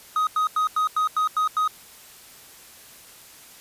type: tone bursts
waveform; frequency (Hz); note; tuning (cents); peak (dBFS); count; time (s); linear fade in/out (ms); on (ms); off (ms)
triangle; 1255; D#6; +15; -17; 8; 0.16-1.677; 2; 110; 91
effects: white hiss -47 dBFS RMS until 3.6 s + resampled to 32000 Hz